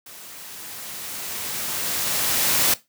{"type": "noise with level ramp", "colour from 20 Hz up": "white", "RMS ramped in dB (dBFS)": [-42, -18], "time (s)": [0.06, 2.74], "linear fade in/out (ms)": 5, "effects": ["noise-tail reverb RT60 0.2 s tail -17 dB re dry", "high-pass 80 Hz 12 dB/octave"]}